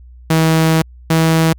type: tone pair in turn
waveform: sawtooth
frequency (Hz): 160.8 / 161.92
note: E3 / E3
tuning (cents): -43 / -31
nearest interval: unison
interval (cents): 12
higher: second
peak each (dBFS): -6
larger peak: neither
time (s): 0.3-0.82 / 1.1-1.53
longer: first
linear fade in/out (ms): 5
effects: added 61 Hz sine -36 dBFS peak until 1.58 s